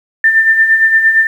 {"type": "tone with tremolo", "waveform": "sine", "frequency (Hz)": 1789, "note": "A6", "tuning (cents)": 28, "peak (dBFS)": -4, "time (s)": [0.24, 1.27], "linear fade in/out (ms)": 2, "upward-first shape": "sine", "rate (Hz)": 8.7, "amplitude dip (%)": 55, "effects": ["7-bit"]}